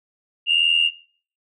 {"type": "tone pair together", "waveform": "sine", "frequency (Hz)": [2756, 2838], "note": ["F7", "F7"], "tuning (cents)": [-24, 27], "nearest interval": "minor second", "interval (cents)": 51, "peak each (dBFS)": [-18, -16], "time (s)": [0.46, 0.91], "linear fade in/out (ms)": 50, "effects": ["noise-tail reverb RT60 0.5 s tail -21 dB re dry", "tanh soft clip ceiling -8 dBFS"]}